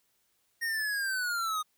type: linear sweep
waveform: square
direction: down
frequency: 1864.7 to 1227 Hz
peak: -30 dBFS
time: 0.61-1.63 s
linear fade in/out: 20 ms
effects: white hiss -73 dBFS RMS until 1.77 s

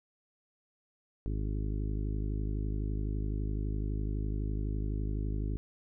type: harmonic tone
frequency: 51.91 Hz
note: G#1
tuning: in tune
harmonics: 1 / 2 / 3 / 4 / 5 / 6 / 7 / 8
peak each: -32 / -37 / -43 / -46 / -44 / -45 / -50 / -50 dBFS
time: 1.26-5.57 s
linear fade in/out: 0 ms
effects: none

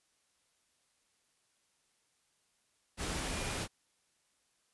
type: tone in noise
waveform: sine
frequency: 2418 Hz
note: D7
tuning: 50 cents sharp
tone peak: -47 dBFS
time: 3.3-3.57 s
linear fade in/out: 50 ms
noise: pink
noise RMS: -37 dBFS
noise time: 2.97-3.68 s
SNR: -13 dB
effects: white hiss -75 dBFS RMS until 4.73 s + resampled to 24000 Hz

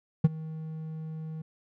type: tone with ADSR envelope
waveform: triangle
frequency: 158.3 Hz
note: D#3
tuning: 30 cents sharp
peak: -11 dBFS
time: 0.24-1.42 s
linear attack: 8 ms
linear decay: 28 ms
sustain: -22 dB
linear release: 6 ms
effects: none

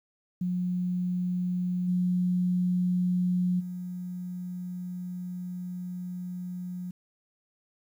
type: tone with level steps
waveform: sine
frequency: 180 Hz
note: F#3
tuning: 47 cents flat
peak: -26 / -23 / -33 dBFS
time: 0.41-6.91 s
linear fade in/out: 5 ms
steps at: 1.87 / 3.59 s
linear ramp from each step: 20 ms
effects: 10-bit

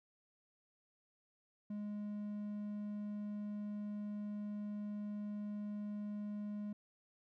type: tone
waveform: triangle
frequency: 207.7 Hz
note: G#3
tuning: in tune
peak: -38 dBFS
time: 1.7-6.73 s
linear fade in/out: 5 ms
effects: none

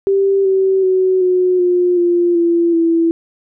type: tone with pitch steps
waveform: sine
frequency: 392 / 382.8 / 373.9 / 365.1 / 356.6 / 348.2 / 340.1 / 332.1 Hz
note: G4 / G4 / F#4 / F#4 / F4 / F4 / F4 / E4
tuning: 0 / -41 / +18 / -23 / +36 / -5 / -46 / +13 cents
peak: -10 dBFS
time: 0.07-3.11 s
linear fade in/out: 0 ms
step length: 380 ms
effects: none

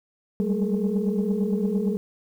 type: tone cluster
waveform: sine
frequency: 192.7 / 201.5 / 219.1 / 419.6 / 460.2 Hz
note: G3 / G3 / A3 / G#4 / A#4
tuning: -29 / +48 / -7 / +18 / -22 cents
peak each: -25 / -25 / -30 / -28 / -32 dBFS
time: 0.4-1.97 s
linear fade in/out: 0 ms
effects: tanh soft clip ceiling -14 dBFS + 9-bit

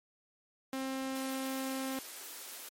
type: tone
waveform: sawtooth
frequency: 265.3 Hz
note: C4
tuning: 24 cents sharp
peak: -31 dBFS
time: 0.73-1.99 s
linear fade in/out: 2 ms
type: high-pass noise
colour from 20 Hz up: white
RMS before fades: -46 dBFS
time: 1.15-2.69 s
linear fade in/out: 5 ms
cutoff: 240 Hz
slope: 48 dB/octave
effects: MP3 64 kbps

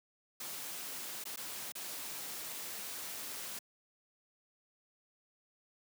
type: noise with dropouts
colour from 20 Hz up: white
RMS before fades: -43 dBFS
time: 0.4-3.59 s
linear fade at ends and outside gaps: 5 ms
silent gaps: 1.24-1.253 / 1.361-1.372 / 1.721-1.752 s
effects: high-pass 150 Hz 12 dB/octave

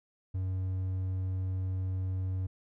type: tone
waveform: triangle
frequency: 93.5 Hz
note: F#2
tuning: 19 cents sharp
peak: -28 dBFS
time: 0.34-2.47 s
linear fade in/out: 10 ms
effects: none

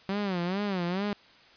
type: tone with vibrato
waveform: sawtooth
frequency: 188.8 Hz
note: F#3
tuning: 35 cents sharp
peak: -24 dBFS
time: 0.09-1.13 s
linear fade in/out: 0 ms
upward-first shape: sine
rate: 2.3 Hz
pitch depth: 160 cents each way
effects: white hiss -56 dBFS RMS until 1.56 s + resampled to 11025 Hz

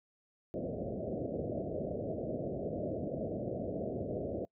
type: low-pass noise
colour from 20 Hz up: white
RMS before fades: -37 dBFS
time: 0.54-4.45 s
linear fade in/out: 0 ms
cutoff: 660 Hz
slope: 96 dB/octave
effects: noise-tail reverb RT60 0.1 s tail -25 dB re dry + high-pass 80 Hz 12 dB/octave

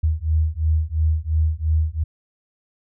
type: beating tone pair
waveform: sine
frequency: 77.4 / 80.3 Hz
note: D#2 / E2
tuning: -9 / -45 cents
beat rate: 2.9 Hz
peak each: -20 dBFS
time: 0.03-2.04 s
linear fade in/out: 10 ms
effects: none

